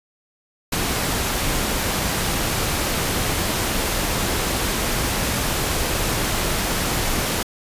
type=noise; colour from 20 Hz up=pink; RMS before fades=-22 dBFS; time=0.72-7.43 s; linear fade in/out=5 ms; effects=resampled to 32000 Hz